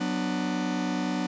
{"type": "chord", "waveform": "45% pulse", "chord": "B minor", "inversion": "second", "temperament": "just", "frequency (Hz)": [185.21, 246.9, 296.3], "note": ["F#3", "B3", "D4"], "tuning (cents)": [2, 0, 15], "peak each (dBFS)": -31, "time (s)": [0, 1.27], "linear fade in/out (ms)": 10, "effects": ["resampled to 16000 Hz"]}